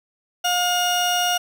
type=tone pair together; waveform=30% pulse; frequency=714.5 / 2858 Hz; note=F5 / F7; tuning=+39 / +39 cents; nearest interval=2 octaves; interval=2400 cents; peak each=-18 / -21 dBFS; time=0.44-1.38 s; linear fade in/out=10 ms; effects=none